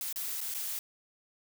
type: noise with dropouts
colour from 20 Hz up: blue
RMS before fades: -36 dBFS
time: 0.01-0.79 s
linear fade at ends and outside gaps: 1 ms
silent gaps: 0.127-0.159 / 0.406-0.413 / 0.54-0.547 s
effects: none